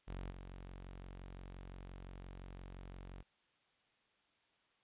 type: tone with level steps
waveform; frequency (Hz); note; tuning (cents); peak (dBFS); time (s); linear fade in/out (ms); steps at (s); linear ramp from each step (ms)
sawtooth; 45.78; F#1; -18; -39 / -45; 0.07-3.23; 20; 0.3; 10
effects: white hiss -75 dBFS RMS until 4.83 s + resampled to 8000 Hz